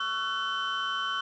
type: tone cluster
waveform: sine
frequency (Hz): 1117 / 1342 / 1503 / 3060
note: C#6 / E6 / F#6 / G7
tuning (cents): +13 / +31 / +27 / -42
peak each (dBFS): -32 / -34 / -32 / -32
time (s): 0-1.21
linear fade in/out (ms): 5
effects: tanh soft clip ceiling -23 dBFS